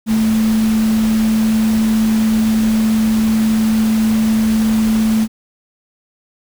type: tone in noise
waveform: sine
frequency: 220 Hz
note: A3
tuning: in tune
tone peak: -11 dBFS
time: 0.06-5.28 s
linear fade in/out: 50 ms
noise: pink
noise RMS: -27 dBFS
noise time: 0.06-5.28 s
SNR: +13 dB
effects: none